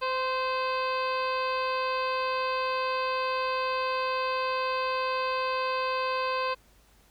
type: harmonic tone with a mistuned harmonic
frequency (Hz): 516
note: C5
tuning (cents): -24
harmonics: 1 / 2 / 3 / 4 / 5 / 6 / 7 / 8 / 9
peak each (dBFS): -31 / -29 / -38 / -45 / -36 / -46 / -47 / -45 / -43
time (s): 0.01-6.55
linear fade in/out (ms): 20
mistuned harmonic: 2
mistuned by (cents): +17
effects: added 50 Hz sine -62 dBFS peak until 7.1 s + pink hiss -62 dBFS RMS until 7.1 s